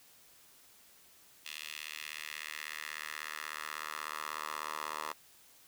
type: tone with high-pass filter sweep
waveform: 10% pulse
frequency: 76.4 Hz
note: D#2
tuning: 31 cents flat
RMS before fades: -42 dBFS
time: 1.45-5.13 s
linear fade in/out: 10 ms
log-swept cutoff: 2800 to 920 Hz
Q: 2.1
effects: white hiss -61 dBFS RMS until 5.67 s